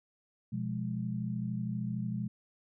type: chord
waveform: sine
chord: F diminished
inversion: second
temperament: equal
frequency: 123.47 / 174.61 / 207.7 Hz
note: Cb3 / F3 / Ab3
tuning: 0 / 0 / 0 cents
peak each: -36 / -38 / -36 dBFS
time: 0.52-2.28 s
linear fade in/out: 10 ms
effects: none